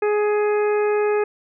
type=harmonic tone; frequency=418.3 Hz; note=G#4; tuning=12 cents sharp; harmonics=1 / 2 / 3 / 4 / 5 / 6; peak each=-17 / -28 / -31 / -33 / -37 / -35 dBFS; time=0.02-1.24 s; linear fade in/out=5 ms; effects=none